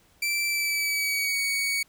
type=tone with pitch glide; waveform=sawtooth; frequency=2337 to 2241 Hz; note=D7 to C#7; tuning=-9 to +18 cents; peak=-21 dBFS; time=0.22-1.83 s; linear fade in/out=5 ms; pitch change=-73 cents; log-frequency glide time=0.46-1.39 s; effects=pink hiss -61 dBFS RMS until 1.88 s